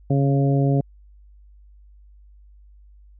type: harmonic tone with a mistuned harmonic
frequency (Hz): 138.2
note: C#3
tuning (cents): -5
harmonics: 1 / 2 / 3 / 4 / 5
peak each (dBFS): -17 / -23 / -27 / -29 / -31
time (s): 0.1-0.81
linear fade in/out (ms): 5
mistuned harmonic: 1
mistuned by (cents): +21
effects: added 50 Hz sine -46 dBFS peak until 3.19 s